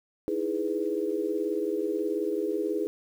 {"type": "chord", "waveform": "sine", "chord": "E major seventh", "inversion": "third", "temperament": "equal", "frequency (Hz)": [311.1, 329.6, 415.3, 493.9], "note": ["D#4", "E4", "G#4", "B4"], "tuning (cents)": [0, 0, 0, 0], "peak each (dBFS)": [-34, -32, -29, -34], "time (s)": [0.28, 2.87], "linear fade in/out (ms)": 0, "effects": ["9-bit"]}